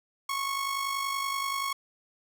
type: tone with amplitude modulation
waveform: sawtooth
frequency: 1100 Hz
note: C#6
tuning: 14 cents flat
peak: -23 dBFS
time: 0.29-1.73 s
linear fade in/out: 5 ms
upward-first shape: sine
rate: 50.5 Hz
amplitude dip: 50%
effects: none

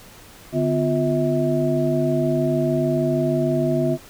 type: tone cluster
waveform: sine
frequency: 145.8 / 252.2 / 351.8 / 645 Hz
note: D3 / B3 / F4 / E5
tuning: -12 / +36 / +13 / -38 cents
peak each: -23 dBFS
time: 0.52-3.98 s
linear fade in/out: 50 ms
effects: pink hiss -45 dBFS RMS until 4.09 s

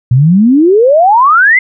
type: exponential sweep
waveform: sine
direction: up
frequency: 117.7 to 2115 Hz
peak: -3 dBFS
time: 0.11-1.59 s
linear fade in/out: 5 ms
effects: none

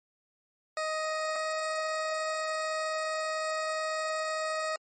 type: tone pair in turn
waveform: 20% pulse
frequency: 626 / 628.6 Hz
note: D#5 / D#5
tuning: +10 / +18 cents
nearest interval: unison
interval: 8 cents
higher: second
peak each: -25 dBFS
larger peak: neither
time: 0.77-1.36 / 1.36-4.76 s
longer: second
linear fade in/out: 2 ms
effects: MP3 32 kbps

